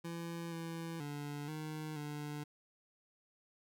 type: tone with pitch steps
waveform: 25% pulse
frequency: 168.4 / 165.7 / 145.5 / 154.8 / 148 Hz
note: E3 / E3 / D3 / D#3 / D3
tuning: +37 / +9 / -16 / -9 / +14 cents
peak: -37 dBFS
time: 0.04-2.44 s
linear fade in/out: 10 ms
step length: 480 ms
effects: none